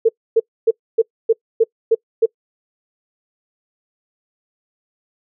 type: tone bursts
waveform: sine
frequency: 451.9 Hz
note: A4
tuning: 46 cents sharp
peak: -8 dBFS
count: 8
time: 0.05-2.26 s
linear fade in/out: 10 ms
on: 40 ms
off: 270 ms
effects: noise-tail reverb RT60 0.1 s tail -25 dB re dry